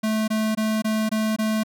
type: tone bursts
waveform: square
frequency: 217.7 Hz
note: A3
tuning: 18 cents flat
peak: -21 dBFS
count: 6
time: 0.03-1.635 s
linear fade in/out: 10 ms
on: 250 ms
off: 21 ms
effects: none